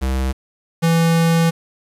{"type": "tone pair in turn", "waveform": "square", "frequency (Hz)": [65.5, 165.81], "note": ["C2", "E3"], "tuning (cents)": [2, 10], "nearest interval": "octave + major third", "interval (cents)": 1608, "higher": "second", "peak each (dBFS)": [-18, -13], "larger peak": "second", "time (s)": [[0.01, 0.33], [0.82, 1.51]], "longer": "second", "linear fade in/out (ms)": 20, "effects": ["resampled to 32000 Hz", "7-bit"]}